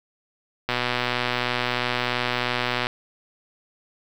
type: click train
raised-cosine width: 0.3 ms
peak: -7 dBFS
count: 269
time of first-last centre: 0.69-2.869 s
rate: 123 Hz
effects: 7-bit